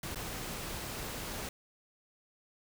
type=noise with dropouts; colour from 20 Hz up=pink; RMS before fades=-40 dBFS; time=0.03-1.49 s; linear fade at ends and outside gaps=2 ms; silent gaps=0.147-0.157 s; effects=none